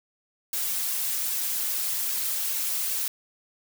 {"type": "noise with flanger", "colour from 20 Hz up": "blue", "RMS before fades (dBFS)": -28, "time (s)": [0.53, 3.08], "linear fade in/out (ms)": 2, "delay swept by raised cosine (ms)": [1.8, 5.6], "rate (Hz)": 2.5, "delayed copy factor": 0.7, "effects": []}